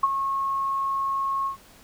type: tone with ADSR envelope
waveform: sine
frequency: 1090 Hz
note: C#6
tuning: 29 cents flat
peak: -14 dBFS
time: 0.03-1.57 s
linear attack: 7 ms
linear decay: 31 ms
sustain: -9 dB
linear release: 110 ms
effects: pink hiss -52 dBFS RMS until 1.83 s